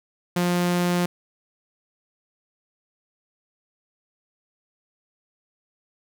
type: tone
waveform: sawtooth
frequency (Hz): 176.5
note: F3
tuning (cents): +19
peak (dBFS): -16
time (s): 0.36-1.06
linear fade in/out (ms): 5
effects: none